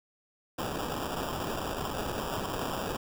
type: noise with sample-and-hold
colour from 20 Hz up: violet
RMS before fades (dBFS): -34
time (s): 0.58-2.97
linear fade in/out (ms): 10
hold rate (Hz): 2100
effects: none